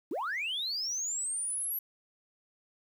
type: linear sweep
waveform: sine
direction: up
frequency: 249 to 11840 Hz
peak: -30 dBFS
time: 0.11-1.79 s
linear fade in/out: 5 ms
effects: tanh soft clip ceiling -28 dBFS + 10-bit